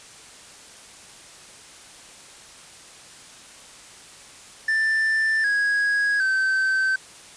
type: tone with pitch steps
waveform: triangle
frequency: 1774 / 1655.2 / 1544.4 Hz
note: A6 / G#6 / G6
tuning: +14 / -6 / -26 cents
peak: -17 dBFS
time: 4.68-6.96 s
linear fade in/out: 5 ms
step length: 760 ms
effects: white hiss -45 dBFS RMS until 7.36 s + resampled to 22050 Hz